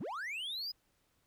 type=linear sweep; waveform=triangle; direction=up; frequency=101.6 to 5070 Hz; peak=-36 dBFS; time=0-0.72 s; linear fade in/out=10 ms; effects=pink hiss -75 dBFS RMS until 1.26 s